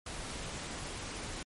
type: noise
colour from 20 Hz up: pink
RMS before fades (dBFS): -41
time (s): 0.06-1.43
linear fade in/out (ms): 5
effects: MP3 48 kbps